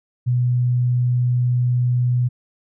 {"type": "tone", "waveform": "sine", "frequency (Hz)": 123.47, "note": "B2", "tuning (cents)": 0, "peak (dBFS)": -15, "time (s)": [0.26, 2.29], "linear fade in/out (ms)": 20, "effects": []}